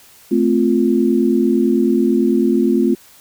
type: chord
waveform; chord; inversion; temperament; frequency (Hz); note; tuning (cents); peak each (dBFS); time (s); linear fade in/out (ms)
sine; F major; first; equal with one note detuned; 220 / 260.1 / 349.2; A3 / C4 / F4; 0 / -10 / 0; -16; 0.31-2.95; 10
effects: white hiss -46 dBFS RMS until 3.2 s